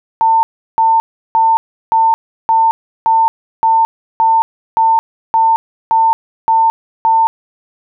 sine tone bursts, 899 Hz, A5, 37 cents sharp, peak -7 dBFS, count 13, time 0.21-7.27 s, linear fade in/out 0 ms, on 220 ms, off 350 ms, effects none

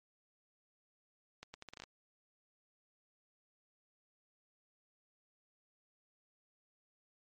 accelerating click train, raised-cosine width 0.2 ms, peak -30 dBFS, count 9, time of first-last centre 1.43-1.837 s, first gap 110 ms, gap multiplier 0.76, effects MP3 48 kbps

